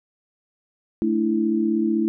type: chord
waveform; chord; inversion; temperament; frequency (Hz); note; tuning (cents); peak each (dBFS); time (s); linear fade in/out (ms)
sine; A suspended fourth; none; equal; 220 / 293.7 / 329.6; A3 / D4 / E4; 0 / 0 / 0; -22 / -27 / -21; 1.02-2.08; 0
effects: none